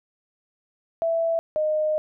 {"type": "tone pair in turn", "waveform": "sine", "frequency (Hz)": [662, 615.6], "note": ["E5", "D#5"], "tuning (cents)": [7, -19], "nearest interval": "minor second", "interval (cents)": 126, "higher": "first", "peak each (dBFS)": -20, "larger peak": "neither", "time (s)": [[1.02, 1.39], [1.56, 1.98]], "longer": "second", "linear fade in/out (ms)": 0, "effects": []}